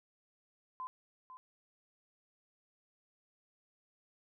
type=tone with echo; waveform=sine; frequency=1025 Hz; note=C6; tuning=36 cents flat; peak=-39 dBFS; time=0.8-0.87 s; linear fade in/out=0 ms; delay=500 ms; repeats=1; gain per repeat=-10 dB; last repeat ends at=1.37 s; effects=none